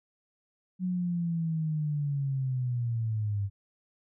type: linear sweep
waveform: sine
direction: down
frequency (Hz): 184.8 to 98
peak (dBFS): -27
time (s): 0.79-3.5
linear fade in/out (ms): 50
effects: none